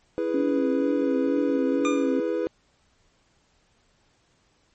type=chord; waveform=triangle; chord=E major; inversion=none; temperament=equal; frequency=329.6 / 415.3 / 493.9 Hz; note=E4 / G#4 / B4; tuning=0 / 0 / 0 cents; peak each=-26 / -27 / -25 dBFS; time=0.18-2.47 s; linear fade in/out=0 ms
type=tone with vibrato; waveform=sine; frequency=277.2 Hz; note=C#4; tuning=in tune; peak=-23 dBFS; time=0.34-2.2 s; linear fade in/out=5 ms; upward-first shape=triangle; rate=2.1 Hz; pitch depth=77 cents each way
type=tone with exponential decay; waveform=25% pulse; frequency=1208 Hz; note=D6; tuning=48 cents sharp; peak=-20 dBFS; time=1.85-2.23 s; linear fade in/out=0 ms; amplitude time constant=82 ms
effects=pink hiss -65 dBFS RMS until 4.74 s + MP3 32 kbps